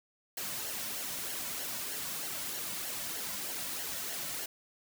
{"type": "noise with flanger", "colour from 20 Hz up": "white", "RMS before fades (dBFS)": -38, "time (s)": [0.37, 4.46], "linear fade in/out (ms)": 5, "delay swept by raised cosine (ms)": [0.81, 2.51], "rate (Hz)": 3.2, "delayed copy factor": -0.55, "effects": []}